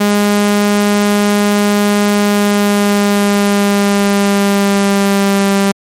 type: tone with pitch glide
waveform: sawtooth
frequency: 205.4 to 197.83 Hz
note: G#3 to G3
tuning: -19 to +16 cents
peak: -5 dBFS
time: 0-5.72 s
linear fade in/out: 10 ms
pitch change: -65 cents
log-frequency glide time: 2.16-5.51 s
effects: MP3 64 kbps